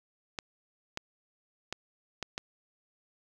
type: clicks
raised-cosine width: 0.2 ms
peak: -17 dBFS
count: 5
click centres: 0.388 / 0.974 / 1.726 / 2.227 / 2.379 s
effects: 9-bit